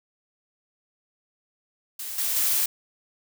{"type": "noise with level steps", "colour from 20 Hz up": "blue", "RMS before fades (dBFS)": [-34, -26, -23], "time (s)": [1.99, 2.66], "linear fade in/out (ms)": 5, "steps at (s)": [2.18, 2.36], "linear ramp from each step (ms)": 2, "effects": []}